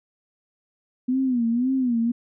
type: tone with vibrato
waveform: sine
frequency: 246.9 Hz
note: B3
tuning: in tune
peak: -19 dBFS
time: 1.08-2.12 s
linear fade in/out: 10 ms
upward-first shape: sine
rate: 1.9 Hz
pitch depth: 130 cents each way
effects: none